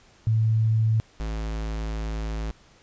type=tone pair in turn; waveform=sine / square; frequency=110.8 / 54.13 Hz; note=A2 / A1; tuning=+13 / -28 cents; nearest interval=octave; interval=1241 cents; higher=first; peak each=-18 / -28 dBFS; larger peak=first; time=0.27-1 / 1.2-2.51 s; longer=second; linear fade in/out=0 ms; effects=pink hiss -56 dBFS RMS until 2.82 s + resampled to 16000 Hz